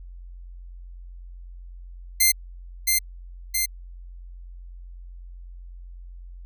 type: tone with echo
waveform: 5% pulse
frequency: 2087 Hz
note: C7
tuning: 5 cents flat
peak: -5 dBFS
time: 2.2-2.32 s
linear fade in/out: 10 ms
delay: 670 ms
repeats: 2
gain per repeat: -3 dB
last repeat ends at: 3.66 s
effects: added 44 Hz sine -38 dBFS peak until 6.45 s